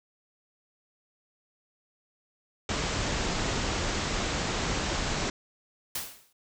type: low-pass noise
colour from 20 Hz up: pink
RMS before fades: -30 dBFS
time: 2.69-5.3 s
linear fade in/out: 2 ms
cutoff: 7700 Hz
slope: 96 dB/octave
type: noise with exponential decay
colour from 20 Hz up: white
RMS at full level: -30 dBFS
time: 5.95-6.33 s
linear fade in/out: 5 ms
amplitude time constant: 82 ms
effects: none